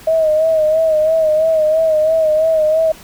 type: tone with vibrato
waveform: sine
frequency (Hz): 631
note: D#5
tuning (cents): +24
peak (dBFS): -10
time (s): 0.07-2.92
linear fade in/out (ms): 5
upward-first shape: sine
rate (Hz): 3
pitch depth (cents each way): 51
effects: pink hiss -39 dBFS RMS until 3.03 s